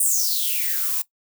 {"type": "noise with high-pass filter sweep", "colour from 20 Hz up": "violet", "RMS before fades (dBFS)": -22, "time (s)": [0, 1.02], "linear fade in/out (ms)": 5, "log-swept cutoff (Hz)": [9300, 850], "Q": 7.8, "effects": ["noise-tail reverb RT60 0.1 s tail -18 dB re dry"]}